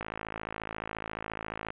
click train, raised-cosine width 0.5 ms, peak -20 dBFS, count 93, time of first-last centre 0.01-1.704 s, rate 54.3 Hz, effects resampled to 8000 Hz + 8-bit

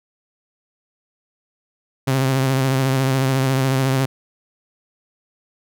sawtooth tone with vibrato, 132.9 Hz, C3, 27 cents sharp, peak -12 dBFS, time 2.07-4.06 s, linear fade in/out 10 ms, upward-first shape sine, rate 14 Hz, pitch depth 41 cents each way, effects none

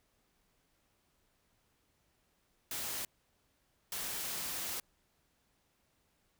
white noise bursts at uneven times, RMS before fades -39 dBFS, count 2, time 2.71-3.05 / 3.92-4.8 s, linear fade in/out 2 ms, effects pink hiss -75 dBFS RMS until 6.39 s

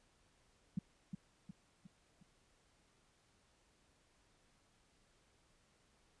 sine tone with echo, 183.9 Hz, F#3, 10 cents flat, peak -33 dBFS, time 0.77-0.79 s, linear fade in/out 5 ms, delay 360 ms, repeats 4, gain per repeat -6 dB, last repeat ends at 2.23 s, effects pink hiss -73 dBFS RMS until 6.2 s + resampled to 22050 Hz

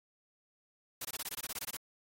white noise bursts, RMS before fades -39 dBFS, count 13, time 1.01-1.769 s, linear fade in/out 5 ms, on 39 ms, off 21 ms, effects AAC 64 kbps

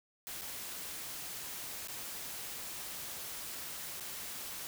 white noise with dropouts, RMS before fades -43 dBFS, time 0.27-4.67 s, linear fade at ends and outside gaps 0 ms, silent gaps 0.412-0.418 / 1.873-1.884 / 3.999-4.007 s, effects none

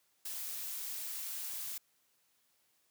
blue noise, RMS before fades -41 dBFS, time 0.25-1.78 s, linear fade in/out 5 ms, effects white hiss -74 dBFS RMS until 2.9 s + high-pass 80 Hz 12 dB/octave

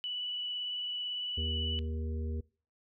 sine tone with vibrato, 2960 Hz, F#7, in tune, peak -34 dBFS, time 0.04-1.79 s, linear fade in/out 0 ms, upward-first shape sine, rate 18 Hz, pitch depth 14 cents each way
harmonic tone, 78.8 Hz, D#2, 23 cents sharp, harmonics 1 / 3 / 5 / 6, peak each -33 / -43 / -47 / -49 dBFS, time 1.37-2.41 s, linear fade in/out 10 ms
effects noise-tail reverb RT60 0.4 s tail -23 dB re dry

